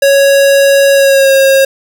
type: tone with pitch glide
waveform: square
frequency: 554.4 to 540.5 Hz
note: C#5 to C#5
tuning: 0 to -44 cents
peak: -5 dBFS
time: 0.02-1.65 s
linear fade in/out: 5 ms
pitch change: -44 cents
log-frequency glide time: 0.93-1.33 s
effects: none